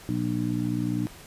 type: harmonic tone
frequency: 60.1 Hz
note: B1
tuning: 46 cents flat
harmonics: 2 / 3 / 4 / 5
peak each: -30 / -31 / -31 / -29 dBFS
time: 0.09-1.07 s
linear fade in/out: 0 ms
effects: pink hiss -47 dBFS RMS until 1.26 s + resampled to 32000 Hz